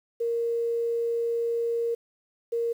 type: tone pair in turn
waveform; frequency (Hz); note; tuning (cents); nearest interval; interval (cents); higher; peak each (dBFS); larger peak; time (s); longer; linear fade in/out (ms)
sine; 466.2 / 466.2; A#4 / A#4; 0 / 0; unison; 0; neither; -24; neither; 0.2-1.95 / 2.52-2.73; first; 10
effects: 9-bit